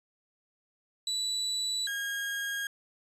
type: tone pair in turn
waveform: 35% pulse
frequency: 3951 / 1629.8 Hz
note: B7 / G#6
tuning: 0 / -33 cents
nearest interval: octave + minor third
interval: 1533 cents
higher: first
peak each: -27 / -30 dBFS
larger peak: first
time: 1.07-1.87 / 1.87-2.67 s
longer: neither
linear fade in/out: 2 ms
effects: resampled to 32000 Hz